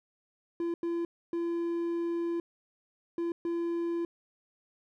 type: tone bursts at uneven times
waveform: triangle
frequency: 339.7 Hz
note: F4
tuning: 48 cents flat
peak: -27 dBFS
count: 5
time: 0.6-0.74 / 0.83-1.05 / 1.33-2.4 / 3.18-3.32 / 3.45-4.05 s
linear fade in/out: 2 ms
effects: none